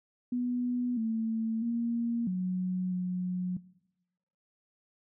sine tone with pitch steps, 245.9 / 223.8 / 234.1 / 183.5 / 181.4 Hz, B3 / A3 / A#3 / F#3 / F#3, -7 / +30 / +8 / -14 / -34 cents, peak -28 dBFS, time 0.32-3.57 s, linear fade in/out 5 ms, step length 650 ms, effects noise-tail reverb RT60 0.9 s tail -20 dB re dry

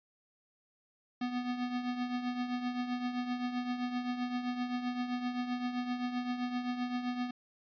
square tone with tremolo, 246.9 Hz, B3, in tune, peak -31 dBFS, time 1.21-7.31 s, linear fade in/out 5 ms, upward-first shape triangle, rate 7.7 Hz, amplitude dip 65%, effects resampled to 11025 Hz

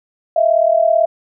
sine tone pair together, 640 / 678.1 Hz, D#5 / E5, +49 / +49 cents, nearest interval minor second, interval 100 cents, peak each -13 dBFS, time 0.36-1.06 s, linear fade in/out 5 ms, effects none

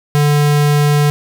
square tone, 146.83 Hz, D3, in tune, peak -10 dBFS, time 0.15-1.1 s, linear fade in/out 0 ms, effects none

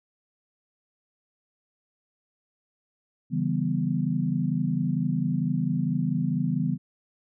sine chord, C# half-diminished seventh, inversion none, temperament equal with one note detuned, 140.36 / 164.81 / 196 / 246.9 Hz, C#3 / E3 / G3 / B3, +22 / 0 / 0 / 0 cents, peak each -29 / -27 / -30 / -29 dBFS, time 3.3-6.78 s, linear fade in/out 50 ms, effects none

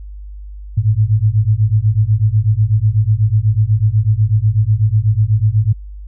sine beating tone pair, 103.5 / 111.6 Hz, G#2 / A2, -5 / +25 cents, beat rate 8.1 Hz, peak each -13 dBFS, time 0.77-5.73 s, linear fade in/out 10 ms, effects added 50 Hz sine -28 dBFS peak until 6.07 s

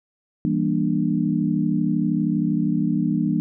sine chord, E half-diminished seventh, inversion none, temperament just, 164.81 / 197.78 / 237.3 / 296.7 Hz, E3 / G3 / Bb3 / D4, 0 / +16 / +31 / +18 cents, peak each -24 dBFS, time 0.45-3.4 s, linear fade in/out 0 ms, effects none

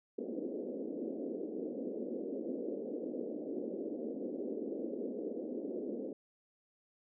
pink band-pass noise, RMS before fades -40 dBFS, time 0.18-6.13 s, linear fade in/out 5 ms, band 230 to 530 Hz, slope 48 dB/octave, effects none

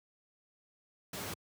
pink noise, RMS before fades -40 dBFS, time 1.13-1.34 s, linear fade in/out 5 ms, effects high-pass 100 Hz 12 dB/octave

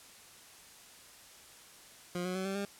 20% pulse tone with pitch steps, 177.3 / 182.81 / 188.49 / 194.35 / 200.4 Hz, F3 / F#3 / F#3 / G3 / G3, +26 / -21 / +32 / -15 / +38 cents, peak -29 dBFS, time 2.15-2.65 s, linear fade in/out 2 ms, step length 100 ms, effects white hiss -55 dBFS RMS until 2.79 s + low-pass 11000 Hz 12 dB/octave

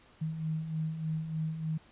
sine beating tone pair, 155.56 / 158.86 Hz, D#3 / D#3, 0 / +36 cents, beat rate 3.3 Hz, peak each -40 / -32 dBFS, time 0.21-1.78 s, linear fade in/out 10 ms, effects pink hiss -60 dBFS RMS until 1.91 s + resampled to 8000 Hz

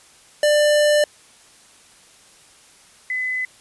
square / sine tone pair in turn, 594 / 2016 Hz, D5 / B6, +20 / +35 cents, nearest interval octave + major sixth, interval 2115 cents, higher second, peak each -14 / -21 dBFS, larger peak first, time 0.43-1.04 / 3.1-3.45 s, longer first, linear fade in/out 2 ms, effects white hiss -50 dBFS RMS until 3.6 s + resampled to 24000 Hz

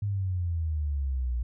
sine exponential sweep, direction down, 103.83 to 58.4 Hz, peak -26 dBFS, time 0.02-1.43 s, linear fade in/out 5 ms, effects none

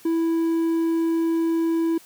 triangle tone, 329.6 Hz, E4, in tune, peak -17 dBFS, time 0.05-1.98 s, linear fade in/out 5 ms, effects white hiss -50 dBFS RMS until 2.05 s + high-pass 100 Hz 12 dB/octave

